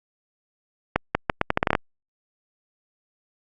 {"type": "accelerating click train", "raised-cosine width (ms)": 0.5, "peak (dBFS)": -3, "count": 11, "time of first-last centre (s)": [0.96, 1.752], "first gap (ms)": 190, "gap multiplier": 0.78, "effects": ["Opus 48 kbps"]}